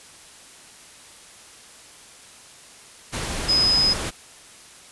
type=tone in noise; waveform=sine; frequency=5050 Hz; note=D#8; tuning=25 cents sharp; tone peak=-16 dBFS; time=3.48-3.94 s; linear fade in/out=20 ms; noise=pink; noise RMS=-28 dBFS; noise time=3.12-4.11 s; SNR=+9 dB; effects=white hiss -46 dBFS RMS until 4.91 s + resampled to 24000 Hz